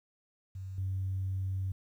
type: tone with level steps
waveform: sine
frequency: 95 Hz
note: F#2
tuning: 46 cents sharp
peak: -38 / -30 dBFS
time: 0.55-1.72 s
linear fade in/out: 5 ms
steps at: 0.78 s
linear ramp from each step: 2 ms
effects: tanh soft clip ceiling -26 dBFS + 11-bit